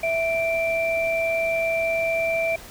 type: tone pair together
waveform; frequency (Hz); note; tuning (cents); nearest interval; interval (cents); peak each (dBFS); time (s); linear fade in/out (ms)
sine; 659.2 / 2349; E5 / D7; 0 / 0; octave + minor seventh; 2200; -22 / -25; 0.03-2.56; 5
effects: pink hiss -42 dBFS RMS until 2.7 s